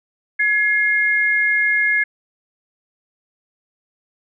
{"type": "tone pair together", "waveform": "sine", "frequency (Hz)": [1686.9, 2134], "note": ["G#6", "C7"], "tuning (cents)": [27, 34], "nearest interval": "major third", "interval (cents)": 407, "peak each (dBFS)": -17, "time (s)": [0.39, 2.04], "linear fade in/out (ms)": 10, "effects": []}